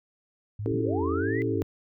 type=tone with vibrato; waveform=sine; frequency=99.4 Hz; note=G2; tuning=25 cents sharp; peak=-30 dBFS; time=0.59-1.63 s; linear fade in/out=5 ms; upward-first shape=sine; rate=1.5 Hz; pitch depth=280 cents each way
type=chord; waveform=sine; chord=A dominant seventh; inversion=first; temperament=equal; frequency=277.2 / 329.6 / 392 / 440 Hz; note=C#4 / E4 / G4 / A4; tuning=0 / 0 / 0 / 0 cents; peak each=-31 dBFS; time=0.66-1.62 s; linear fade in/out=0 ms
type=linear sweep; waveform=sine; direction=up; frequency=65.41 to 2058 Hz; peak=-33 dBFS; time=0.71-1.42 s; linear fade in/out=0 ms
effects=none